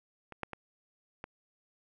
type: clicks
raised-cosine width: 0.5 ms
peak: -30 / -19 / -25 / -25 dBFS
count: 4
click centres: 0.323 / 0.433 / 0.533 / 1.241 s
effects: none